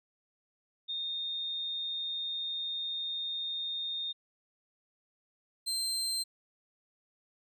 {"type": "tone pair in turn", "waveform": ["sine", "30% pulse"], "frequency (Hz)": [3666, 4136], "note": ["A#7", "C8"], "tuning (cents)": [-30, -21], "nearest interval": "major second", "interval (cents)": 209, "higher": "second", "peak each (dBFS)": [-33, -28], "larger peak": "second", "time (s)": [[0.88, 4.13], [5.66, 6.24]], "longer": "first", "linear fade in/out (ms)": 20, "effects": []}